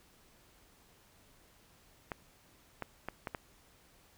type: clicks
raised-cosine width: 0.5 ms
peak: -22 dBFS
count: 5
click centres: 2.118 / 2.823 / 3.086 / 3.272 / 3.348 s
effects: pink hiss -64 dBFS RMS until 4.17 s